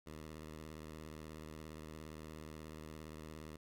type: tone with vibrato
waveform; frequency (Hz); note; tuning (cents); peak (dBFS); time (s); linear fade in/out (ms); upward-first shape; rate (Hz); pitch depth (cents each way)
10% pulse; 77.78; D#2; 0; -40; 0.06-3.57; 10; sine; 17; 67
effects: none